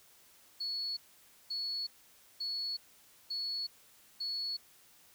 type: tone bursts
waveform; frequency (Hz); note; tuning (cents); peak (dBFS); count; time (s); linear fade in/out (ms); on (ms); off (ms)
sine; 4390; C#8; -18; -34; 5; 0.6-4.57; 10; 370; 530
effects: white hiss -62 dBFS RMS until 5.14 s